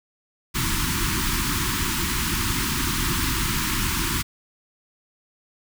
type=band-stop noise; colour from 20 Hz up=pink; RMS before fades=-24 dBFS; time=0.54-4.23 s; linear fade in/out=20 ms; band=370 to 910 Hz; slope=96 dB/octave; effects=none